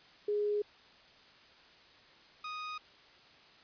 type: tone pair in turn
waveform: sine / sawtooth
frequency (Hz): 415.3 / 1244.5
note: G#4 / D#6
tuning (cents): 0 / 0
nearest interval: octave + perfect fifth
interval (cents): 1900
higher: second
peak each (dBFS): -29 / -35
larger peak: first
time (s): 0.28-0.62 / 2.44-2.78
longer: neither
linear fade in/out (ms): 5
effects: white hiss -59 dBFS RMS until 3.63 s + resampled to 11025 Hz